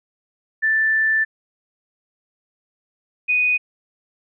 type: tone pair in turn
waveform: sine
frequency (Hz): 1765 / 2485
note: A6 / D#7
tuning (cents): +5 / -3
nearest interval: tritone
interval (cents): 592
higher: second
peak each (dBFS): -15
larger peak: neither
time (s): 0.62-1.25 / 3.28-3.58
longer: first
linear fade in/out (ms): 20
effects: none